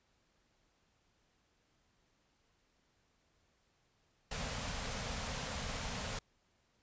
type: band-stop noise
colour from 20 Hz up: pink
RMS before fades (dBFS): -40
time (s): 4.31-6.19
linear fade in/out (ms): 5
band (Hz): 270 to 420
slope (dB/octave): 96
effects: pink hiss -75 dBFS RMS until 6.82 s + resampled to 16000 Hz